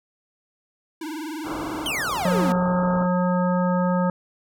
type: tone with vibrato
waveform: square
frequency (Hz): 311.1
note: D#4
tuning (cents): 0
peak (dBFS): -30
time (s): 1.01-1.87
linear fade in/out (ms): 5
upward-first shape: triangle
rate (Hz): 20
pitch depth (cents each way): 150
type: low-pass noise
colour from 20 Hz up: white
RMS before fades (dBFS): -33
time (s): 1.43-3.08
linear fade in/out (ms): 50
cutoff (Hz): 1400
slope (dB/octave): 96
type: exponential sweep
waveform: 45% pulse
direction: down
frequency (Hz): 3222 to 223.5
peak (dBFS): -24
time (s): 1.86-2.52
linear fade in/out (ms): 0
type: harmonic tone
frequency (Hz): 180.3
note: F#3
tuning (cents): -45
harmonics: 1 / 3 / 5 / 7 / 9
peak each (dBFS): -20 / -25 / -28 / -30 / -37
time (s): 2.25-4.1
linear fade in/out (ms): 2
effects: none